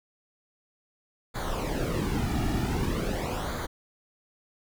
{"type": "noise with flanger", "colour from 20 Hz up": "brown", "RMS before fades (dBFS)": -29, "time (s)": [1.34, 3.67], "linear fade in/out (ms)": 20, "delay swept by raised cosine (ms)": [0.36, 1.96], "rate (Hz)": 0.45, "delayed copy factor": -0.7, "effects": []}